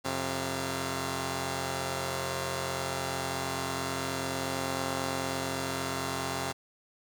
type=tone cluster; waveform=5% pulse; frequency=89 / 133.6 / 686 Hz; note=F2 / C3 / F5; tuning=+33 / +36 / -31 cents; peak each=-25 / -22 / -28 dBFS; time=0.04-6.53 s; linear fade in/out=20 ms; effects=none